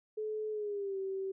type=tone with pitch glide; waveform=sine; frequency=430 to 385.3 Hz; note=A4 to G4; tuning=-40 to -30 cents; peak=-34 dBFS; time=0.17-1.32 s; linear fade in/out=10 ms; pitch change=-190 cents; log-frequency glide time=0.51-0.98 s; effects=none